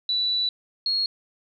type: tone pair in turn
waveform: sine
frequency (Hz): 3955 / 4301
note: B7 / C8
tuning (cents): +2 / +47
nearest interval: minor second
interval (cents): 145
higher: second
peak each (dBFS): -21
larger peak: neither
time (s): 0.09-0.49 / 0.86-1.06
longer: first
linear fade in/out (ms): 2
effects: none